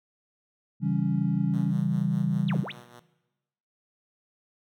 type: chord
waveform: sine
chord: C# diminished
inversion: none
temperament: equal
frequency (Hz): 138.59 / 164.81 / 196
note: C#3 / E3 / G3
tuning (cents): 0 / 0 / 0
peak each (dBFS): -28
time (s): 0.8-2.65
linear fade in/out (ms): 50
type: tone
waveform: triangle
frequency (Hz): 278.8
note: C#4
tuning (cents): +10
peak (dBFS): -32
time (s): 0.81-1.74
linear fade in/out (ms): 50
type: tone with tremolo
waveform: 5% pulse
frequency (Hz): 120.4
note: B2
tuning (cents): -44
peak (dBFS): -35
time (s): 1.53-3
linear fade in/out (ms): 10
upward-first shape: sine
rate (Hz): 5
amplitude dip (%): 60
type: exponential two-way sweep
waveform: sine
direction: down then up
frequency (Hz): 4260 to 107.6 to 4260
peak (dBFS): -34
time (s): 2.48-2.72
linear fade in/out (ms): 5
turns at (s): 2.6
effects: noise-tail reverb RT60 1.0 s tail -17 dB re dry